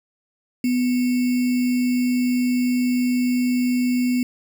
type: tone with sample-and-hold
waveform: sine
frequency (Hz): 248.5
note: B3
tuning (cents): +11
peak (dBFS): -17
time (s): 0.64-4.23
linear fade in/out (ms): 2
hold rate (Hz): 2450
effects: none